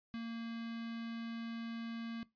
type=tone with notch filter; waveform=square; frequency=229.9 Hz; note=A#3; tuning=24 cents flat; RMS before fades=-42 dBFS; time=0.14-2.23 s; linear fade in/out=0 ms; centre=630 Hz; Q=1.3; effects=noise-tail reverb RT60 0.2 s tail -20 dB re dry + resampled to 11025 Hz